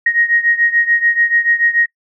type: beating tone pair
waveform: sine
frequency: 1873 / 1879.9 Hz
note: A#6 / A#6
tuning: +8 / +14 cents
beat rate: 6.9 Hz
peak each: -13 / -16 dBFS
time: 0.06-1.86 s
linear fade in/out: 5 ms
effects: noise-tail reverb RT60 0.1 s tail -24 dB re dry